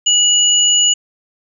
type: tone pair together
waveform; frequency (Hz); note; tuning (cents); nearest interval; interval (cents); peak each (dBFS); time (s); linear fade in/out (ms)
sine; 2914 / 6931; F#7 / A8; -27 / -27; octave + minor third; 1500; -12; 0.06-0.94; 10
effects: none